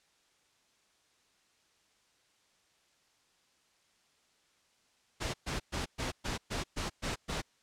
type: noise bursts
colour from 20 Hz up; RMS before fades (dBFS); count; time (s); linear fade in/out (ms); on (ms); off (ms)
pink; -35; 9; 5.2-7.42; 20; 140; 120
effects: white hiss -70 dBFS RMS until 7.62 s + low-pass 7000 Hz 12 dB/octave